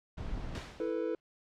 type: noise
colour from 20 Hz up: brown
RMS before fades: -38 dBFS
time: 0.17-0.59 s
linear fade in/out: 10 ms
type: noise with exponential decay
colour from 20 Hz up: pink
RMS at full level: -40 dBFS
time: 0.55-1.2 s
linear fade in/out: 0 ms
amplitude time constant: 140 ms
type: chord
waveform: triangle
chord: E suspended fourth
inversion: none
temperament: equal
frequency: 329.6 / 440 / 493.9 Hz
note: E4 / A4 / B4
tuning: 0 / 0 / 0 cents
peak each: -34 dBFS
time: 0.8-1.15 s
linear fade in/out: 2 ms
effects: low-pass 5000 Hz 12 dB/octave